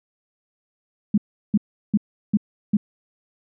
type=tone bursts; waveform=sine; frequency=207.7 Hz; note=G#3; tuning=in tune; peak=-13 dBFS; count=5; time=1.14-2.77 s; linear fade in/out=5 ms; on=38 ms; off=360 ms; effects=none